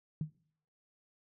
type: tone with exponential decay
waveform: sine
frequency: 154.8 Hz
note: D#3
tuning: 9 cents flat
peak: -29 dBFS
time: 0.21-0.35 s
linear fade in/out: 2 ms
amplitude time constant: 29 ms
effects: noise-tail reverb RT60 0.6 s tail -21 dB re dry